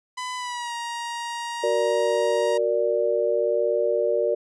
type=tone with pitch glide; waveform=sawtooth; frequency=1003 to 941.3 Hz; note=B5 to A#5; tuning=+26 to +17 cents; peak=-25 dBFS; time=0.17-2.58 s; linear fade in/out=10 ms; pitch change=-109 cents; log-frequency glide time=0.36-0.74 s
type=chord; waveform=sine; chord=Gb augmented; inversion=none; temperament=equal; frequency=370 / 466.2 / 587.3 Hz; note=Gb4 / Bb4 / D5; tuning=0 / 0 / 0 cents; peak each=-27 / -23 / -23 dBFS; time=1.63-4.35 s; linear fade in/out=10 ms
effects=resampled to 22050 Hz